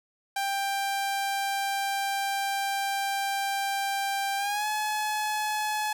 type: tone with pitch glide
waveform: sawtooth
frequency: 790 to 851.6 Hz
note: G5 to G#5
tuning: +13 to +43 cents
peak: -23 dBFS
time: 0.36-5.93 s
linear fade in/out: 5 ms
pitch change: +130 cents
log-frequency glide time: 4.37-4.67 s
effects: 9-bit